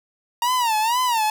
45% pulse tone with vibrato, 932.3 Hz, A#5, in tune, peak -18 dBFS, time 0.42-1.3 s, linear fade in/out 2 ms, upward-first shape sine, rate 2.1 Hz, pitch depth 150 cents each way, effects none

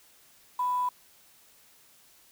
sine tone with quantisation, 993 Hz, B5, 9 cents sharp, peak -25 dBFS, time 0.59-0.89 s, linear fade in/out 5 ms, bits 8, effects white hiss -59 dBFS RMS until 2.31 s

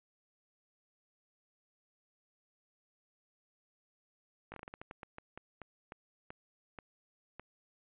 slowing click train, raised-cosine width 0.5 ms, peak -30 dBFS, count 17, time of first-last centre 4.52-7.396 s, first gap 19 ms, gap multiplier 1.26, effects resampled to 8000 Hz

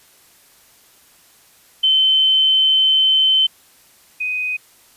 sine tone pair in turn, 3074 / 2501 Hz, G7 / D#7, -35 / +8 cents, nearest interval major third, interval 357 cents, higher first, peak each -11 / -19 dBFS, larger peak first, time 1.83-3.47 / 4.2-4.57 s, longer first, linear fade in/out 10 ms, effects white hiss -51 dBFS RMS until 4.96 s + resampled to 32000 Hz

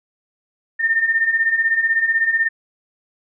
sine beating tone pair, 1800 / 1816 Hz, A6 / A#6, +39 / -46 cents, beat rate 16 Hz, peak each -21 / -16 dBFS, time 0.79-2.49 s, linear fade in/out 20 ms, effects none

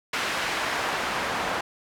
pink noise with band-pass filter sweep, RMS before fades -28 dBFS, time 0.13-1.61 s, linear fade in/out 5 ms, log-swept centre 1900 to 1000 Hz, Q 0.76, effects none

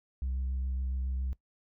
sine tone with vibrato, 64.9 Hz, C2, 13 cents flat, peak -28 dBFS, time 0.22-1.33 s, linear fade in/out 0 ms, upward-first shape triangle, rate 7.2 Hz, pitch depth 22 cents each way, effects noise-tail reverb RT60 0.1 s tail -20 dB re dry + tanh soft clip ceiling -28 dBFS

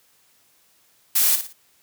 blue noise with echo, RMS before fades -18 dBFS, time 1.15-1.36 s, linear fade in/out 10 ms, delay 57 ms, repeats 3, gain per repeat -9 dB, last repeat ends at 1.531 s, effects white hiss -60 dBFS RMS until 1.82 s + high-pass 60 Hz 12 dB/octave

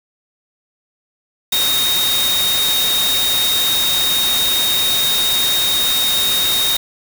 sine tone in noise, 3724 Hz, A#7, 2 cents flat, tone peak -15 dBFS, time 1.52-6.77 s, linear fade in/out 5 ms, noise white, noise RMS -20 dBFS, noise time 1.52-6.77 s, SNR +2 dB, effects none

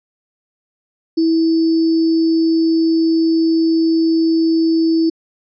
sine tone with sample-and-hold, 325.7 Hz, E4, 21 cents flat, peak -11 dBFS, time 1.17-5.1 s, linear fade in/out 10 ms, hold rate 4900 Hz, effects resampled to 16000 Hz

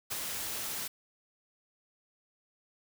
white noise with ADSR envelope, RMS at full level -34 dBFS, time 0.1-0.88 s, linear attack 18 ms, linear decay 26 ms, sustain -3 dB, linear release 9 ms, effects none

